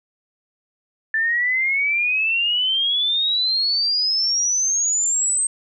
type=exponential sweep; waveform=sine; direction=up; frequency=1760 to 8372 Hz; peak=-17 dBFS; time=1.14-5.47 s; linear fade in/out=2 ms; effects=none